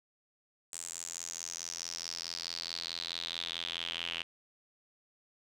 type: tone with band-pass filter sweep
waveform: square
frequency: 42.32 Hz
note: E1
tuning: 46 cents sharp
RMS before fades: -40 dBFS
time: 0.72-4.23 s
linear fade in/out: 10 ms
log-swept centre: 7900 to 2900 Hz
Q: 5.7
effects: none